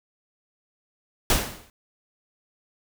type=noise with exponential decay; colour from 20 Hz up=pink; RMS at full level=-17 dBFS; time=1.3-1.7 s; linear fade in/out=1 ms; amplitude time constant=85 ms; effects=none